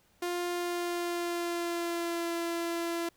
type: tone with pitch glide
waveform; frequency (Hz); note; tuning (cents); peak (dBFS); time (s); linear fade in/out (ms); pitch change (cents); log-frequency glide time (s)
sawtooth; 351.4 to 338.6; F4 to E4; +11 to +46; -27; 0.22-3.09; 5; -65; 0.49-2.34
effects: pink hiss -67 dBFS RMS until 3.16 s